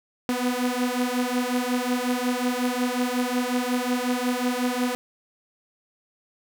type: beating tone pair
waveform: sawtooth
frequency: 245.6 / 251.1 Hz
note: B3 / B3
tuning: -9 / +29 cents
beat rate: 5.5 Hz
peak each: -22 dBFS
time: 0.29-4.95 s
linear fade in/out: 0 ms
effects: 8-bit